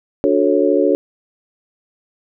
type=chord; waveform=sine; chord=D major seventh; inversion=none; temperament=just; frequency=293.7 / 367.1 / 440.5 / 550.6 Hz; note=D4 / F#4 / A4 / C#5; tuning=0 / -14 / +2 / -12 cents; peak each=-17 dBFS; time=0.24-0.95 s; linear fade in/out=0 ms; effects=none